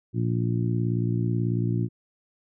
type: harmonic tone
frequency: 58.27 Hz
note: A#1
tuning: in tune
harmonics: 2 / 3 / 4 / 5 / 6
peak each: -24 / -29 / -34 / -33 / -34 dBFS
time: 0.13-1.89 s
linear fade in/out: 50 ms
effects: none